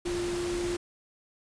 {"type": "tone in noise", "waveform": "sine", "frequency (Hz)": 350, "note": "F4", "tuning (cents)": 4, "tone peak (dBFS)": -29, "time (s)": [0.05, 0.77], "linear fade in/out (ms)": 10, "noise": "pink", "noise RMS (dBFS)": -37, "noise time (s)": [0.05, 0.77], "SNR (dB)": 5, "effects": ["resampled to 22050 Hz"]}